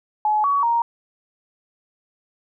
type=tone with pitch steps; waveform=sine; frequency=850 / 1128 / 935 Hz; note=G#5 / C#6 / A#5; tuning=+40 / +30 / +5 cents; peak=-16 dBFS; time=0.25-0.82 s; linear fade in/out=2 ms; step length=190 ms; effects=none